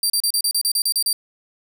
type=tone bursts; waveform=20% pulse; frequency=4699 Hz; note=D8; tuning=in tune; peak=-11 dBFS; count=11; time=0.03-1.129 s; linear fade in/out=2 ms; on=69 ms; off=34 ms; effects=none